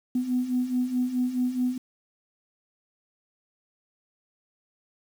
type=beating tone pair; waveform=sine; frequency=246.9 / 251.6 Hz; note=B3 / B3; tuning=0 / +32 cents; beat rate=4.7 Hz; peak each=-29 / -24 dBFS; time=0.15-1.78 s; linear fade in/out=5 ms; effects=tanh soft clip ceiling -16 dBFS + 8-bit

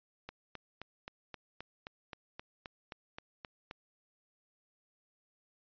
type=click train; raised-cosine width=0.3 ms; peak=-27 dBFS; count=14; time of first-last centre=0.29-3.711 s; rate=3.8 Hz; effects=resampled to 11025 Hz

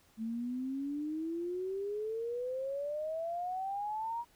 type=exponential sweep; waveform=sine; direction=up; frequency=219.2 to 958 Hz; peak=-34 dBFS; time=0.17-4.25 s; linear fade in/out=50 ms; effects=pink hiss -66 dBFS RMS until 4.35 s

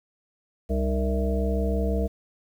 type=harmonic tone with a mistuned harmonic; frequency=65.9 Hz; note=C2; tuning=13 cents sharp; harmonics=1 / 3 / 5 / 7 / 9 / 10; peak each=-24 / -29 / -35 / -30 / -38 / -33 dBFS; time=0.69-2.08 s; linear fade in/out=20 ms; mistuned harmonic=5; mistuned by=-120 cents; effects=9-bit

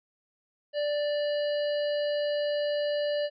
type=harmonic tone with a mistuned harmonic; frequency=587.3 Hz; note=D5; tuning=in tune; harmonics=1 / 3 / 5 / 7 / 8; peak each=-26 / -40 / -40 / -44 / -45 dBFS; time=0.73-3.3 s; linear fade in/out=50 ms; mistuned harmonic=5; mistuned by=-15 cents; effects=none

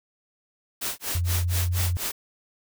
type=noise with tremolo; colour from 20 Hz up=white; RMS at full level=-28 dBFS; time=0.81-2.12 s; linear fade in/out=10 ms; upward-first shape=sine; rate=4.2 Hz; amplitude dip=100%
type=tone with pitch glide; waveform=sine; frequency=87.3 to 88.42 Hz; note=F2 to F2; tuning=0 to +22 cents; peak=-22 dBFS; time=1.15-1.97 s; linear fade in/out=0 ms; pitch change=+22 cents; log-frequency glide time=1.27-1.75 s
effects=none

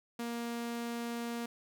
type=tone; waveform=sawtooth; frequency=235.2 Hz; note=A#3; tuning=16 cents sharp; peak=-32 dBFS; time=0.19-1.46 s; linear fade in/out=5 ms; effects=none

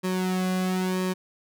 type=tone with flanger; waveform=sawtooth; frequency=185 Hz; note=F#3; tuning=in tune; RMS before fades=-26 dBFS; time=0.03-1.14 s; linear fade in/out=20 ms; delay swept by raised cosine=1.4 to 2.25 ms; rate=1 Hz; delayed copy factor=-0.75; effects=none

